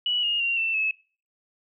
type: tone with pitch steps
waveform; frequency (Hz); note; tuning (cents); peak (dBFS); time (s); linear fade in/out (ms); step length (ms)
sine; 2940 / 2850 / 2762 / 2677 / 2595; F#7 / F7 / F7 / E7 / E7; -12 / +34 / -20 / +26 / -28; -22; 0.06-0.91; 2; 170
effects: noise-tail reverb RT60 0.4 s tail -21 dB re dry